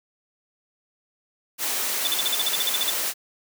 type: noise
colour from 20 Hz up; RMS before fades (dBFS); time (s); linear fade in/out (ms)
white; -26; 1.58-3.14; 50
type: tone bursts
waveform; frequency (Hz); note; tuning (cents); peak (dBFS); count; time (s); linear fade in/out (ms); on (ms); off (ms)
sine; 3520; A7; 0; -21; 13; 2.05-2.899; 0; 21; 48
effects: high-pass 300 Hz 12 dB/octave